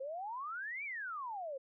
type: exponential two-way sweep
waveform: sine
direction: up then down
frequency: 516 to 2381 to 516 Hz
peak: -39 dBFS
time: 0-1.58 s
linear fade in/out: 10 ms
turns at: 0.84 s
effects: none